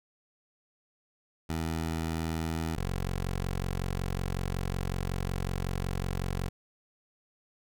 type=tone pair in turn; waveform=15% pulse; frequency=81.1 / 45.41 Hz; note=E2 / F#1; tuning=-28 / -32 cents; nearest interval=minor seventh; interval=1004 cents; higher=first; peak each=-24 dBFS; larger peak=neither; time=1.49-2.76 / 2.76-6.49 s; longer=second; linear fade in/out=10 ms; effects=none